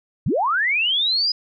sine linear sweep, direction up, 82.3 to 5020 Hz, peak -17 dBFS, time 0.26-1.32 s, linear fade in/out 5 ms, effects none

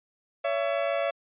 40% pulse tone pair together, 562.6 / 669 Hz, C#5 / E5, +26 / +25 cents, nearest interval minor third, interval 299 cents, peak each -27 dBFS, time 0.44-1.11 s, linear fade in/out 10 ms, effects resampled to 8000 Hz

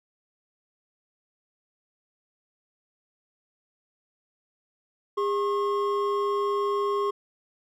triangle tone pair together, 405.9 / 1080.7 Hz, G#4 / C#6, -40 / -44 cents, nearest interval octave + perfect fourth, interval 1696 cents, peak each -23 / -26 dBFS, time 5.17-7.11 s, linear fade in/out 10 ms, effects none

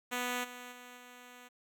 5% pulse tone with level steps, 246.9 Hz, B3, in tune, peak -22 / -34 / -38 / -40 dBFS, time 0.11-1.49 s, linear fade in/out 20 ms, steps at 0.43 / 0.71 / 0.96 s, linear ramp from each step 20 ms, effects none

